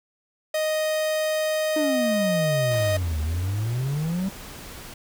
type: tone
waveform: 45% pulse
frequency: 622.3 Hz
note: D#5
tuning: in tune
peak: -22 dBFS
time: 0.54-2.97 s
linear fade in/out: 5 ms
type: exponential two-way sweep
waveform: triangle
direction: down then up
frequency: 312.5 to 74.5 to 197.3 Hz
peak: -21 dBFS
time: 1.76-4.29 s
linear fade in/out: 5 ms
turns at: 3.2 s
type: noise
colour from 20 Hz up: pink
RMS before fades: -40 dBFS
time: 2.71-4.94 s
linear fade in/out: 5 ms
effects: none